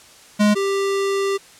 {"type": "tone pair in turn", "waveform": "square", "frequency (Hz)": [208.7, 394], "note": ["G#3", "G4"], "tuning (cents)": [9, 9], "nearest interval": "major seventh", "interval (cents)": 1100, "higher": "second", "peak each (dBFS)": [-13, -19], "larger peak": "first", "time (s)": [[0.39, 0.55], [0.55, 1.38]], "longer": "second", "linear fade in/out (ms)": 20, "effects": ["white hiss -46 dBFS RMS until 1.59 s", "low-pass 9000 Hz 12 dB/octave"]}